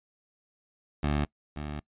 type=tone pair in turn; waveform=15% pulse; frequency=73.42 / 74.27 Hz; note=D2 / D2; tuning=0 / +20 cents; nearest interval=unison; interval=20 cents; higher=second; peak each=-19 / -28 dBFS; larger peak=first; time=1.03-1.25 / 1.56-1.8 s; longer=second; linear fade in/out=5 ms; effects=noise-tail reverb RT60 0.1 s tail -23 dB re dry + resampled to 8000 Hz